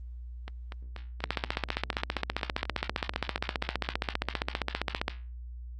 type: two click trains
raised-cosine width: 0.3 ms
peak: -24 / -11 dBFS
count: 14 / 59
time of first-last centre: 0.48-3.62 / 1.24-5.081 s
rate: 4.14 / 15.1 Hz
effects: added 60 Hz sine -39 dBFS peak until 5.79 s + Opus 24 kbps